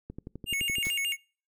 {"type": "click train", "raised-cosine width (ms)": 3, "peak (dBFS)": -26, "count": 10, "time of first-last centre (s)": [0.1, 0.869], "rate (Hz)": 11.7}
{"type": "tone with vibrato", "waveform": "square", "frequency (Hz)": 2489, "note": "D#7", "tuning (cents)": 0, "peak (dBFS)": -28, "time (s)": [0.46, 1.17], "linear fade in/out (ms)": 50, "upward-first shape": "square", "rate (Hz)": 6.8, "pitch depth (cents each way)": 210}
{"type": "noise with exponential decay", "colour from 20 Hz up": "white", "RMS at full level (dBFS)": -39, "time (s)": [0.85, 1.05], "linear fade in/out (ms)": 0, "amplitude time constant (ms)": 42}
{"effects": ["noise-tail reverb RT60 0.4 s tail -26 dB re dry"]}